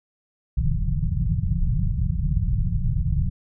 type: low-pass noise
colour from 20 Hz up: pink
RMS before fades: -22 dBFS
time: 0.57-3.3 s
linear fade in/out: 10 ms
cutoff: 180 Hz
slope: 96 dB/octave
effects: none